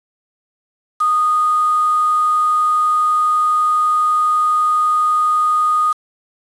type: tone with quantisation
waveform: sine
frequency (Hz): 1236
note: D#6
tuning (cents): -12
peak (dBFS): -12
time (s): 1-5.93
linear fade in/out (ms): 10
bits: 5
effects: resampled to 24000 Hz